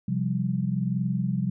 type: chord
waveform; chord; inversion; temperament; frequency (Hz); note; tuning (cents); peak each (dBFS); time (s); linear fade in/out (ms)
sine; C suspended fourth; none; equal; 130.81 / 174.61 / 196; C3 / F3 / G3; 0 / 0 / 0; -28; 0.08-1.5; 5
effects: none